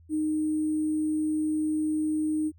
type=tone with sample-and-hold; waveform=sine; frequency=308.2 Hz; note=D#4; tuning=16 cents flat; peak=-24 dBFS; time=0.09-2.52 s; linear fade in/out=50 ms; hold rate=8820 Hz; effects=added 83 Hz sine -52 dBFS peak until 2.58 s